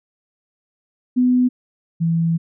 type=tone pair in turn; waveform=sine; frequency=250 / 165.8 Hz; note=B3 / E3; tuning=+21 / +10 cents; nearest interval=perfect fifth; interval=711 cents; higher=first; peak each=-12 / -15 dBFS; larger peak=first; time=1.16-1.49 / 2-2.38 s; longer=second; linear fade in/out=20 ms; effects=none